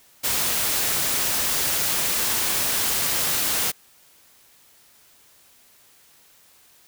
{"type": "noise", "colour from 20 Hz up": "white", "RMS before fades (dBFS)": -23, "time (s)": [0.23, 3.72], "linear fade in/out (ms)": 20, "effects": ["white hiss -55 dBFS RMS until 6.87 s"]}